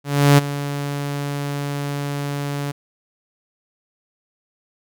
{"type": "tone with ADSR envelope", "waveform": "sawtooth", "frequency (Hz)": 142.8, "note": "D3", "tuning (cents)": -48, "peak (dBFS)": -4, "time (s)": [0.04, 2.72], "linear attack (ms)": 340, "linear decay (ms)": 17, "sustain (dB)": -15, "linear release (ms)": 12, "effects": []}